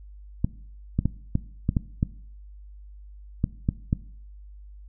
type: clicks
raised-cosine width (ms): 5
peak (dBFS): -9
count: 10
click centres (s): 0.445 / 0.99 / 1.056 / 1.354 / 1.691 / 1.768 / 2.029 / 3.441 / 3.689 / 3.929
effects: noise-tail reverb RT60 0.6 s tail -19 dB re dry + added 50 Hz sine -42 dBFS peak until 4.88 s